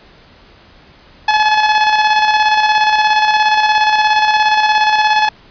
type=tone with tremolo; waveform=sawtooth; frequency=855 Hz; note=A5; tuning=50 cents flat; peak=-4 dBFS; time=1.28-5.29 s; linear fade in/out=5 ms; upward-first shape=square; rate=17 Hz; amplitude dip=40%; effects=pink hiss -44 dBFS RMS until 5.5 s + resampled to 11025 Hz